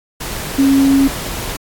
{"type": "tone in noise", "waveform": "sine", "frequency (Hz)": 273.1, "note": "C#4", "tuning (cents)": -26, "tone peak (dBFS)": -8, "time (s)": [0.58, 1.08], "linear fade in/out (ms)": 10, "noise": "pink", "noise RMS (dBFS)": -24, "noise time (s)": [0.2, 1.57], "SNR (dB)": 13, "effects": ["AAC 64 kbps"]}